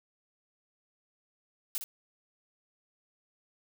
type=noise with echo; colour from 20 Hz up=blue; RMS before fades=-33 dBFS; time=1.75-1.78 s; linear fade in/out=0 ms; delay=60 ms; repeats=1; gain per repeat=-7 dB; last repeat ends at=1.84 s; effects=none